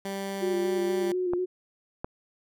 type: tone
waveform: 15% pulse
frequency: 196 Hz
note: G3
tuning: in tune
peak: -25 dBFS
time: 0.05-1.12 s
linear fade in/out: 2 ms
type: tone with vibrato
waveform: sine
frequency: 360 Hz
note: F#4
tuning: 47 cents flat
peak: -25 dBFS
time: 0.41-1.46 s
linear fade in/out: 20 ms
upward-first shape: square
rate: 4.1 Hz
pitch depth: 29 cents each way
type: clicks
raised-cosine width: 1 ms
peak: -18 dBFS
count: 2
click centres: 1.335 / 2.045 s
effects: none